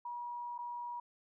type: tone with dropouts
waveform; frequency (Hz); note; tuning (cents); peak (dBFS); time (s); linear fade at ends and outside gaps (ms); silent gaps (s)
sine; 961; B5; -48; -39; 0.05-1; 5; 0.58-0.587
effects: none